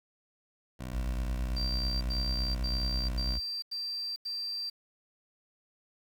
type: tone with vibrato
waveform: 15% pulse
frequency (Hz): 63.2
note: B1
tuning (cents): +41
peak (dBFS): -31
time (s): 0.79-3.38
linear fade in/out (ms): 20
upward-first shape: triangle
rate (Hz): 15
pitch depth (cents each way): 29
type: tone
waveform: sine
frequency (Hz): 54.1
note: A1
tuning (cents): -29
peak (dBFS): -30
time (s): 0.92-3.4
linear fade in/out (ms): 20
type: tone bursts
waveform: sine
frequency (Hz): 4699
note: D8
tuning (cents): 0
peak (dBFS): -33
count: 6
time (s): 1.56-4.7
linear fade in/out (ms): 10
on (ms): 450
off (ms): 88
effects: 9-bit